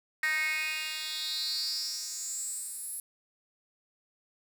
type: tone with high-pass filter sweep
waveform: 10% pulse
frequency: 311.1 Hz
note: D#4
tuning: in tune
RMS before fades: -34 dBFS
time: 0.23-3 s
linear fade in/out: 2 ms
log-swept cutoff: 1900 to 11000 Hz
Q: 6.3
effects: none